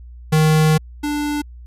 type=tone pair in turn; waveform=square; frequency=155.9 / 294.3 Hz; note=D#3 / D4; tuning=+4 / +4 cents; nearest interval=major seventh; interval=1100 cents; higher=second; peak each=-12 / -20 dBFS; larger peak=first; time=0.32-0.78 / 1.03-1.42 s; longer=first; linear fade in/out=10 ms; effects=added 60 Hz sine -35 dBFS peak until 1.66 s + resampled to 32000 Hz